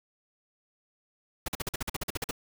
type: noise bursts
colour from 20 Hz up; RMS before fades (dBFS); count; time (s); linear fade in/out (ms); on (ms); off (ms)
pink; -32; 13; 1.46-2.311; 5; 23; 46
effects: none